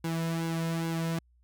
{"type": "tone with flanger", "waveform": "sawtooth", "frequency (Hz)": 164.81, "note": "E3", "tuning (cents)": 0, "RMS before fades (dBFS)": -31, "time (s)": [0.04, 1.19], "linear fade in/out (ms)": 5, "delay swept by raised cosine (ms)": [1.6, 2.6], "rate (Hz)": 2.4, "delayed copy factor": -0.65, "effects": ["added 60 Hz sine -61 dBFS peak until 1.43 s"]}